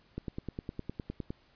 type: click train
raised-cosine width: 3 ms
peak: -23 dBFS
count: 12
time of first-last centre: 0.18-1.305 s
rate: 9.78 Hz
effects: pink hiss -65 dBFS RMS until 1.55 s + resampled to 11025 Hz